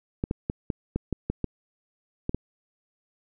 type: clicks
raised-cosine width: 3 ms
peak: -13 dBFS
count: 10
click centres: 0.239 / 0.311 / 0.499 / 0.702 / 0.96 / 1.127 / 1.3 / 1.443 / 2.294 / 2.346 s
effects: none